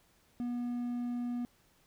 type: tone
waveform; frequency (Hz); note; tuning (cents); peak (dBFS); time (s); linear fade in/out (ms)
triangle; 242.3; B3; -33; -31; 0.4-1.45; 0
effects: pink hiss -68 dBFS RMS until 1.86 s